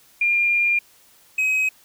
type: tone pair in turn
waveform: sine / triangle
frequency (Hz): 2403 / 2537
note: D7 / D#7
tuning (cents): +39 / +33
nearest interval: minor second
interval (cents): 94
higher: second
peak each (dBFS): -16 / -16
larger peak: neither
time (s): 0.21-0.79 / 1.38-1.69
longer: first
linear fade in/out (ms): 5
effects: white hiss -54 dBFS RMS until 1.84 s